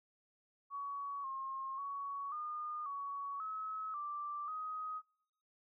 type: tone with pitch steps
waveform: sine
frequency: 1125 / 1072 / 1120 / 1218 / 1122 / 1286 / 1175 / 1257 Hz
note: C#6 / C6 / C#6 / D#6 / C#6 / E6 / D6 / D#6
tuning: +25 / +42 / +18 / -37 / +21 / -43 / +1 / +17 cents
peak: -39 dBFS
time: 0.7-5.02 s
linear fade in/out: 50 ms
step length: 540 ms
effects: noise-tail reverb RT60 0.9 s tail -26 dB re dry